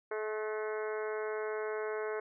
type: harmonic tone with a mistuned harmonic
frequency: 215 Hz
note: A3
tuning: 40 cents flat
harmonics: 2 / 3 / 4 / 5 / 6 / 7 / 8 / 9 / 10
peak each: -35 / -43 / -47 / -46 / -49 / -45 / -51 / -53 / -51 dBFS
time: 0.11-2.2 s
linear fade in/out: 5 ms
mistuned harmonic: 8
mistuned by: +28 cents
effects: none